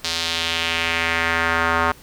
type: tone with band-pass filter sweep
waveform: square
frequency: 83.1 Hz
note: E2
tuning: 15 cents sharp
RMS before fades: -21 dBFS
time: 0.04-1.92 s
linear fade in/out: 5 ms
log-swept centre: 4500 to 1200 Hz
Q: 2
effects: pink hiss -46 dBFS RMS until 2.02 s